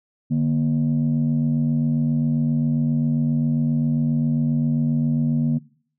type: tone pair together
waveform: sine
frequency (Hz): 149.72 / 237.2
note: D3 / A#3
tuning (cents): +34 / +30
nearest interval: minor sixth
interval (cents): 796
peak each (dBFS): -19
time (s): 0.3-5.59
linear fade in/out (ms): 20
effects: noise-tail reverb RT60 0.5 s tail -20 dB re dry + tanh soft clip ceiling -13 dBFS